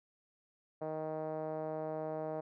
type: tone with low-pass filter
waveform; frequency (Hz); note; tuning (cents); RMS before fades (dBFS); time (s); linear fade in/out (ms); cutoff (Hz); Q
5% pulse; 156.5; D#3; +10; -39; 0.81-2.41; 10; 620; 2.7
effects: none